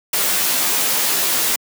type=noise with comb filter; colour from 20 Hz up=white; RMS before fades=-18 dBFS; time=0.13-1.56 s; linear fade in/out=5 ms; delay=14 ms; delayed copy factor=-1; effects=high-pass 200 Hz 12 dB/octave